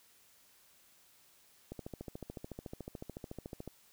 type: click train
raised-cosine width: 2 ms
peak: -29 dBFS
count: 28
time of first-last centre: 1.72-3.677 s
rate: 13.8 Hz
effects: white hiss -65 dBFS RMS until 3.92 s